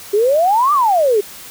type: exponential two-way sweep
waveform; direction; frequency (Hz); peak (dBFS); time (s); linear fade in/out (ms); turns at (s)
sine; up then down; 392 to 1217 to 392; -10; 0.13-1.21; 10; 0.73
effects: white hiss -35 dBFS RMS until 1.5 s